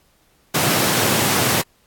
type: high-pass noise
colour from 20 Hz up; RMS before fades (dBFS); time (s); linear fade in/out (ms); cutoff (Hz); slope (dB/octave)
pink; -18; 0.54-1.62; 10; 100; 48
effects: pink hiss -59 dBFS RMS until 1.86 s + AAC 64 kbps